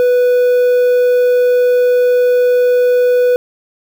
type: tone with quantisation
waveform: triangle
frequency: 493.9 Hz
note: B4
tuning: in tune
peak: -6 dBFS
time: 0-3.36 s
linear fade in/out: 0 ms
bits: 6
effects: none